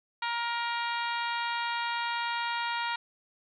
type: harmonic tone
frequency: 470.5 Hz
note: A#4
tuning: 16 cents sharp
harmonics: 2 / 3 / 4 / 5 / 6 / 7 / 8 / 9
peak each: -32 / -36 / -38 / -40 / -42 / -43 / -44 / -45 dBFS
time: 0.22-2.96 s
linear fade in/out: 5 ms
effects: none